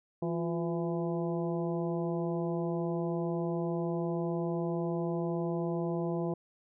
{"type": "harmonic tone with a mistuned harmonic", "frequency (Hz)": 167.6, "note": "E3", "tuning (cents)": 29, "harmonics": [1, 2, 3, 4, 5, 6], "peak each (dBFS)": [-33, -34, -39, -40, -45, -47], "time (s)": [0.22, 6.34], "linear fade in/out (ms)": 5, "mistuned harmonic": 2, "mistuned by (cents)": 67, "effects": []}